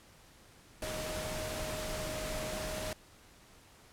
sine tone in noise, 622.3 Hz, D#5, in tune, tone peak -40 dBFS, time 0.82-2.93 s, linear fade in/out 2 ms, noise pink, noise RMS -39 dBFS, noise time 0.82-2.93 s, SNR -4 dB, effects pink hiss -59 dBFS RMS until 3.92 s + low-pass 12000 Hz 12 dB/octave

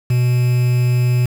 triangle tone with quantisation, 123.47 Hz, B2, in tune, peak -10 dBFS, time 0.1-1.26 s, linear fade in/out 5 ms, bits 5, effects none

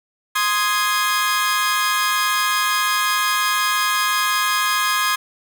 sawtooth chord, Ab major, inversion first, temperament equal, 1046.5 / 1244.5 / 1661.2 Hz, C6 / Eb6 / Ab6, 0 / 0 / 0 cents, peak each -18 dBFS, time 0.35-5.16 s, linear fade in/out 10 ms, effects none

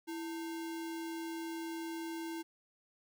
sine tone with sample-and-hold, 329.6 Hz, E4, in tune, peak -38 dBFS, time 0.07-2.43 s, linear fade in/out 20 ms, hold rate 1225 Hz, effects none

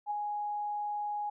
sine tone with ADSR envelope, 830.6 Hz, G#5, in tune, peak -29 dBFS, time 0.06-1.3 s, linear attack 46 ms, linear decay 16 ms, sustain -3 dB, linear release 8 ms, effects none

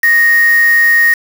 sine tone with quantisation, 1864.7 Hz, A#6, in tune, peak -6 dBFS, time 0.03-1.14 s, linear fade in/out 5 ms, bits 3, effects none

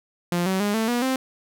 sawtooth tone with pitch steps, 174.61 / 189.32 / 205.3 / 222.6 / 241.3 / 261.6 Hz, F3 / F#3 / G#3 / A3 / B3 / C4, 0 / +40 / -20 / +20 / -40 / 0 cents, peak -17 dBFS, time 0.32-1.16 s, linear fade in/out 2 ms, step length 140 ms, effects none

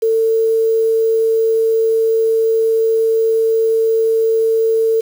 sine tone with quantisation, 448.6 Hz, A4, 34 cents sharp, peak -11 dBFS, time 0.02-5.01 s, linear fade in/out 10 ms, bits 6, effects none

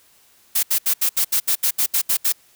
blue noise bursts, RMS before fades -18 dBFS, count 12, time 0.55-2.325 s, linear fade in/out 10 ms, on 81 ms, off 73 ms, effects white hiss -55 dBFS RMS until 2.55 s

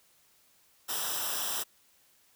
white noise with comb filter, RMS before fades -33 dBFS, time 0.88-1.64 s, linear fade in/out 20 ms, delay 0.45 ms, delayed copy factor -0.75, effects white hiss -65 dBFS RMS until 2.35 s

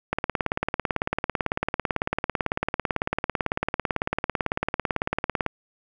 click train, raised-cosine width 0.5 ms, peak -8 dBFS, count 97, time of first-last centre 0.13-5.463 s, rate 18 Hz, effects none

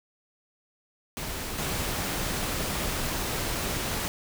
pink noise with level steps, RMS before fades -34 / -30 dBFS, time 1.17-4.08 s, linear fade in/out 0 ms, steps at 1.58 s, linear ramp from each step 5 ms, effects none

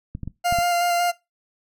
clicks, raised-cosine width 5 ms, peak -18 dBFS, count 5, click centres 0.151 / 0.233 / 0.276 / 0.525 / 0.587 s
40% pulse tone with vibrato, 698.5 Hz, F5, in tune, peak -18 dBFS, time 0.44-1.12 s, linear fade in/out 20 ms, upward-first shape square, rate 5.4 Hz, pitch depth 12 cents each way
effects noise-tail reverb RT60 0.2 s tail -19 dB re dry

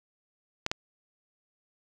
clicks, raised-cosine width 0.2 ms, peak -11 dBFS, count 2, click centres 0.664 / 0.715 s, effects none

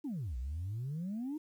sine exponential two-way sweep, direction down then up, 317.9 to 58.27 to 317.9 Hz, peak -34 dBFS, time 0.04-1.38 s, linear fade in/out 10 ms, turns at 0.37 s, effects tanh soft clip ceiling -33 dBFS + 11-bit

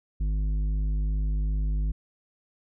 triangle tone with tanh clipping, 51.3 Hz, G#1, 21 cents flat, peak -25 dBFS, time 0.2-1.92 s, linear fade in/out 10 ms, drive 13 dB, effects none

